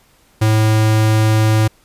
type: tone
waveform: square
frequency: 109.1 Hz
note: A2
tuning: 14 cents flat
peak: -11 dBFS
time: 0.41-1.68 s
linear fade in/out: 10 ms
effects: pink hiss -53 dBFS RMS until 1.84 s + resampled to 32000 Hz